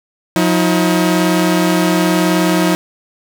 sawtooth tone pair together, 179.1 / 319.1 Hz, F3 / D#4, +44 / +44 cents, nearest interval minor seventh, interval 1000 cents, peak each -10 dBFS, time 0.36-2.75 s, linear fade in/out 0 ms, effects 7-bit

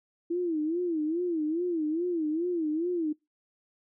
sine tone with vibrato, 329.6 Hz, E4, in tune, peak -26 dBFS, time 0.3-3.13 s, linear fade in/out 10 ms, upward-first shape sine, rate 2.4 Hz, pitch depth 150 cents each way, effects noise-tail reverb RT60 0.2 s tail -24 dB re dry

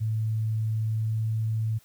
sine tone with pitch glide, 110 to 110.7 Hz, A2 to A2, 0 to +11 cents, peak -24 dBFS, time 0-1.79 s, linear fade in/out 20 ms, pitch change +11 cents, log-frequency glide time 0.89-1.27 s, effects white hiss -60 dBFS RMS until 1.84 s

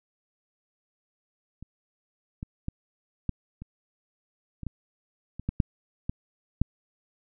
clicks, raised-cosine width 5 ms, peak -29 / -22 / -18 / -14 / -27 / -25 / -20 / -24 / -15 / -8 / -16 / -9 dBFS, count 12, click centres 1.626 / 2.429 / 2.684 / 3.293 / 3.62 / 4.633 / 4.667 / 5.396 / 5.49 / 5.602 / 6.095 / 6.616 s, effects none

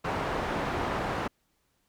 white low-pass noise, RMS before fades -31 dBFS, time 0.04-1.28 s, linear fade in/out 10 ms, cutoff 1100 Hz, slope 12 dB/octave, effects pink hiss -73 dBFS RMS until 1.88 s

